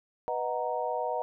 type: chord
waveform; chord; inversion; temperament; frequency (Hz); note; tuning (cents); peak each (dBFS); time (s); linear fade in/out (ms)
sine; B major seventh; none; equal; 493.9 / 622.3 / 740 / 932.3; B4 / D#5 / F#5 / A#5; 0 / 0 / 0 / 0; -34; 0.28-1.22; 0
effects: none